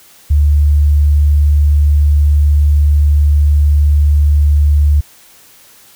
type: tone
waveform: sine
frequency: 73.4 Hz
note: D2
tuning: in tune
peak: -6 dBFS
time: 0.3-5.01 s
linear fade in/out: 10 ms
effects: white hiss -43 dBFS RMS until 5.95 s